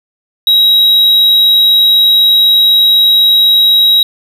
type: tone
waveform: triangle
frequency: 3836 Hz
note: A#7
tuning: 49 cents sharp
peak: -3 dBFS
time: 0.47-4.03 s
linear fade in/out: 2 ms
effects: none